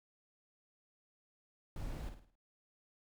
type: noise with echo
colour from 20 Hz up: brown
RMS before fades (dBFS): -42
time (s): 1.76-2.09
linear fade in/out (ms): 2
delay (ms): 53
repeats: 5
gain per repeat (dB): -7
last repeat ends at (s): 2.355
effects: none